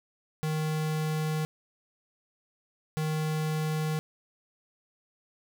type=tone pair in turn; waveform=square; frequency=155.56 / 155.56 Hz; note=D#3 / D#3; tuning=0 / 0 cents; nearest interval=unison; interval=0 cents; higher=neither; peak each=-28 dBFS; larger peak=neither; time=0.43-1.45 / 2.97-3.99 s; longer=neither; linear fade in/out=0 ms; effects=none